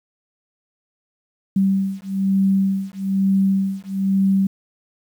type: beating tone pair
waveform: sine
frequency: 193.3 / 194.4 Hz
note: G3 / G3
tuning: -24 / -14 cents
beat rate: 1.1 Hz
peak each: -19 dBFS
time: 1.56-4.47 s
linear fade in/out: 5 ms
effects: 8-bit